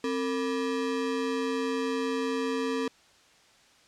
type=ring-modulated tone; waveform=square; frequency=359.5 Hz; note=F#4; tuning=50 cents flat; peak=-25 dBFS; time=0.04-2.88 s; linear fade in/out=2 ms; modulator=94.8 Hz; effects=white hiss -59 dBFS RMS until 3.87 s + low-pass 6000 Hz 12 dB/octave